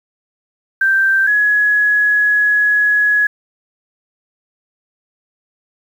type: tone pair in turn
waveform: sine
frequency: 1568 / 1681.4 Hz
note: G6 / G#6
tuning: 0 / +21 cents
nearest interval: minor second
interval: 121 cents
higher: second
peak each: -10 dBFS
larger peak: neither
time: 0.81-1.27 / 1.27-3.27 s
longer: second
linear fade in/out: 5 ms
effects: 7-bit